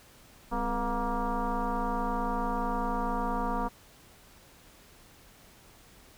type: tone with frequency modulation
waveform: sine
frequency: 485.7 Hz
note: B4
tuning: 29 cents flat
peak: -27 dBFS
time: 0.51-3.69 s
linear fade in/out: 20 ms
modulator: 229 Hz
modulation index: 3
effects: pink hiss -56 dBFS RMS until 6.17 s